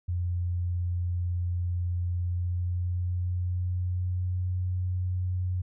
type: tone with pitch glide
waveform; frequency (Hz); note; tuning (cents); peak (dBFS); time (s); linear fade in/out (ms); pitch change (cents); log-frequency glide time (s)
sine; 88.2 to 91.05; F2 to F#2; +18 to -27; -26; 0.08-5.62; 10; +55; 2.16-4.55
effects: none